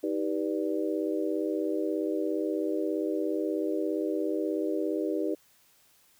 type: harmonic tone with a mistuned harmonic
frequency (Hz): 98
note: G2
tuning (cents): 0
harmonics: 3 / 4 / 5 / 6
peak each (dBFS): -30 / -32 / -34 / -36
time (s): 0.03-5.35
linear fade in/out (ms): 10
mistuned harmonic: 3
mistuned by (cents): +120
effects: white hiss -63 dBFS RMS until 6.19 s